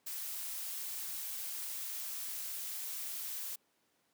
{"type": "noise with high-pass filter sweep", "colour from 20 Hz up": "blue", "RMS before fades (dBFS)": -41, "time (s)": [0.06, 3.56], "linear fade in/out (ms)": 10, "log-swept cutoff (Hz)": [590, 320], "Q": 0.89, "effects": ["pink hiss -75 dBFS RMS until 4.13 s", "high-pass 200 Hz 12 dB/octave"]}